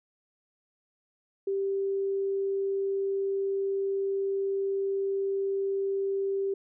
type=tone; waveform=sine; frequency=392 Hz; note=G4; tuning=in tune; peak=-26 dBFS; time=1.47-6.54 s; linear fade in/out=5 ms; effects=none